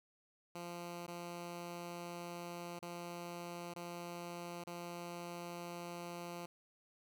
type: tone with dropouts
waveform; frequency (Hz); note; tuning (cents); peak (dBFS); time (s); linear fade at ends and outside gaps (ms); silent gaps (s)
10% pulse; 173.3; F3; -13; -36; 0.55-6.46; 5; 1.066-1.079 / 2.791-2.825 / 3.738-3.76 / 4.639-4.67
effects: none